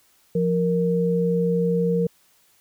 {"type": "tone pair together", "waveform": "sine", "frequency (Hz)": [174.23, 466.2], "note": ["F3", "A#4"], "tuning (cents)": [-4, 0], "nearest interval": "octave + perfect fourth", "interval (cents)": 1704, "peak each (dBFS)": -21, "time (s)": [0.35, 2.07], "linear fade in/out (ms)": 5, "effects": ["white hiss -60 dBFS RMS until 2.6 s"]}